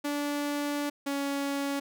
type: tone pair in turn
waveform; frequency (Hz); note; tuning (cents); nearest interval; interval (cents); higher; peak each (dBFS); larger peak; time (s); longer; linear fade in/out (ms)
sawtooth; 290 / 280.1; D4 / C#4; -22 / +18; minor second; 60; first; -25; neither; 0.04-0.9 / 1.06-1.8; first; 10
effects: none